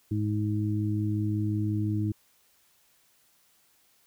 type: harmonic tone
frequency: 105.6 Hz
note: G#2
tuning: 29 cents sharp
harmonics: 1 / 2 / 3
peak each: -27 / -33 / -31 dBFS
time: 0.11-2.12 s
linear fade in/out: 5 ms
effects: white hiss -65 dBFS RMS until 4.06 s